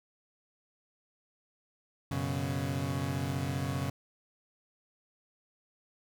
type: chord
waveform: 30% pulse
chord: F# suspended fourth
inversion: none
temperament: equal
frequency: 92.5 / 123.47 / 138.59 Hz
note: F#2 / B2 / C#3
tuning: 0 / 0 / 0 cents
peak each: -34 / -35 / -31 dBFS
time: 2.11-3.9 s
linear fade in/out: 5 ms
effects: none